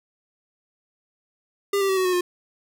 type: tone with pitch steps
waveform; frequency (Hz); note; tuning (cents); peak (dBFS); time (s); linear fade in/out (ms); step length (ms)
square; 400.3 / 391.2 / 382.2 / 373.5 / 365 / 356.6; G4 / G4 / G4 / F#4 / F#4 / F4; +36 / -4 / -44 / +16 / -24 / +36; -20; 1.73-2.21; 5; 80
effects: 10-bit